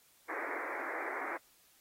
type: band-pass noise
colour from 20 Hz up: white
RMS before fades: -40 dBFS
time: 0.28-1.38 s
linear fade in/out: 20 ms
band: 280 to 2200 Hz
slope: 96 dB/octave
effects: white hiss -66 dBFS RMS until 1.8 s + AAC 48 kbps